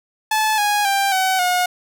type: tone with pitch steps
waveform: sawtooth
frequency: 866 / 827.4 / 790.5 / 755.2 / 721.5 Hz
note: A5 / G#5 / G5 / F#5 / F#5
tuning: -28 / -7 / +14 / +35 / -44 cents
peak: -12 dBFS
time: 0.31-1.66 s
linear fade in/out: 5 ms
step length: 270 ms
effects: none